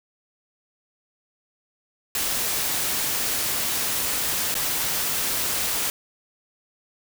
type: noise with dropouts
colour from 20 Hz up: white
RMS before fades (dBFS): -25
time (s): 2.15-5.9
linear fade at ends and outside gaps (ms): 1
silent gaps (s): 4.542-4.552
effects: none